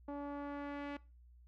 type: tone with low-pass filter sweep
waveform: sawtooth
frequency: 286.2 Hz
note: D4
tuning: 45 cents flat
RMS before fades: -43 dBFS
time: 0.08-0.97 s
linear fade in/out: 5 ms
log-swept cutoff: 880 to 2400 Hz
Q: 1.3
effects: noise-tail reverb RT60 0.3 s tail -21 dB re dry + added 60 Hz sine -58 dBFS peak until 1.47 s